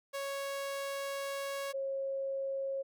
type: tone pair in turn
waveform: sawtooth / sine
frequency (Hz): 554 / 542.9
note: C#5 / C#5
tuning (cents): -1 / -36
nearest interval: unison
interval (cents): 35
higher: first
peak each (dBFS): -32 / -33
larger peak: first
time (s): 0.13-1.73 / 1.73-2.83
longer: first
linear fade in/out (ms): 20
effects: none